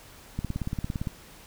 click train, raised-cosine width 5 ms, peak -17 dBFS, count 13, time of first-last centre 0.39-1.072 s, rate 17.6 Hz, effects pink hiss -50 dBFS RMS until 1.46 s

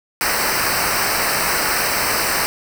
pink noise with comb filter, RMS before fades -19 dBFS, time 0.21-2.46 s, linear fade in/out 0 ms, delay 0.29 ms, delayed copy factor -0.85, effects none

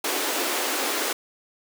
pink high-pass noise, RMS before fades -26 dBFS, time 0.04-1.13 s, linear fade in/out 5 ms, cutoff 280 Hz, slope 48 dB/octave, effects none

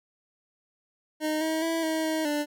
25% pulse tone with pitch steps, 309 / 318 / 328.4 / 318.3 / 316.1 / 295.1 Hz, D#4 / D#4 / E4 / D#4 / D#4 / D4, -12 / +38 / -6 / +39 / +27 / +8 cents, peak -22 dBFS, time 1.2-2.46 s, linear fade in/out 50 ms, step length 210 ms, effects none

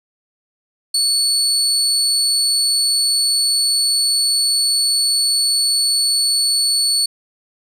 30% pulse tone, 4435 Hz, C#8, in tune, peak -11 dBFS, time 0.94-7.06 s, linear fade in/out 5 ms, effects resampled to 32000 Hz + 8-bit

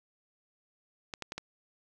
clicks, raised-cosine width 0.2 ms, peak -20 dBFS, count 4, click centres 1.138 / 1.223 / 1.321 / 1.38 s, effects none

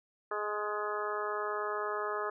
harmonic tone with a mistuned harmonic, 209.2 Hz, G#3, 13 cents sharp, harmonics 2 / 3 / 4 / 5 / 6 / 7 / 8, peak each -37 / -41 / -43 / -40 / -37 / -46 / -43 dBFS, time 0.31-2.3 s, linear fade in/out 5 ms, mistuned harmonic 8, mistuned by +18 cents, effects none

